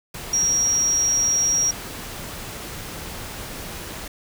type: tone in noise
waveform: sine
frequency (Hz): 5660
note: F8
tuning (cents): +22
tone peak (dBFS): -17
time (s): 0.33-1.71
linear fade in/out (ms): 5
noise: pink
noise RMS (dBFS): -34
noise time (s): 0.14-4.08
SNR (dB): +14
effects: none